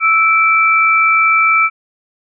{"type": "tone pair together", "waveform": "sine", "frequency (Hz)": [1318.5, 2328], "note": ["E6", "D7"], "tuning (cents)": [0, -16], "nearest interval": "minor seventh", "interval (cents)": 984, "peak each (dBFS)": -11, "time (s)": [0, 1.7], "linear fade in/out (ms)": 50, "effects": []}